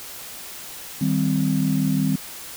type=chord; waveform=sine; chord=C minor; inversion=first; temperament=equal; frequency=155.56 / 196 / 261.6 Hz; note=Eb3 / G3 / C4; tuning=0 / 0 / 0 cents; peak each=-22 dBFS; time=1.01-2.16 s; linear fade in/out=5 ms; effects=tanh soft clip ceiling -9 dBFS + white hiss -37 dBFS RMS until 2.56 s